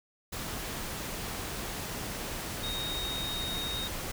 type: tone in noise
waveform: sine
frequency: 3729 Hz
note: A#7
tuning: in tune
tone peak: -34 dBFS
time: 2.63-3.88 s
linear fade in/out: 10 ms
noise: pink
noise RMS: -37 dBFS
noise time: 0.32-4.12 s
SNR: 0 dB
effects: none